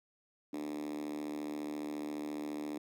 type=tone with high-pass filter; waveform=5% pulse; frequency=74.5 Hz; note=D2; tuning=25 cents sharp; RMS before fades=-40 dBFS; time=0.53-2.78 s; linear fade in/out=5 ms; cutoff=280 Hz; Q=9.1; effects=none